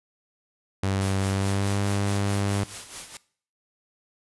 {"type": "tone with pitch glide", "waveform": "sawtooth", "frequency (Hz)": [96.9, 100.43], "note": ["G2", "G2"], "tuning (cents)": [-20, 42], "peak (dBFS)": -19, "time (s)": [0.83, 2.64], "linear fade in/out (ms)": 5, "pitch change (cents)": 62, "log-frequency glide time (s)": [1.31, 1.76]}
{"type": "noise with tremolo", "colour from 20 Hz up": "white", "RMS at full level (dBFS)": -36, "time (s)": [1.01, 3.17], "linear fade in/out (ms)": 2, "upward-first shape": "sine", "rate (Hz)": 4.7, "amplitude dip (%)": 65}
{"effects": ["noise-tail reverb RT60 0.5 s tail -20 dB re dry", "resampled to 24000 Hz"]}